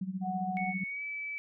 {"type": "tone with tremolo", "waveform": "sine", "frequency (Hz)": 188.2, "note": "F#3", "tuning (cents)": 30, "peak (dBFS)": -30, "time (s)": [0.01, 0.84], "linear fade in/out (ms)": 5, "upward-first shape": "sine", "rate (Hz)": 15, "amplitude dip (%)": 80}
{"type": "tone", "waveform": "sine", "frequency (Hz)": 740, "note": "F#5", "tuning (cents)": 0, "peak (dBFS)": -33, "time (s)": [0.21, 0.74], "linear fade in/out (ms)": 50}
{"type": "tone with pitch glide", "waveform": "sine", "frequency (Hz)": [2217, 2302], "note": ["C#7", "D7"], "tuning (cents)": [0, -35], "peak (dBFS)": -35, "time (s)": [0.57, 1.38], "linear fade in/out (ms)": 0, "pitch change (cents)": 65, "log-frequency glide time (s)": [0.87, 1.03]}
{"effects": []}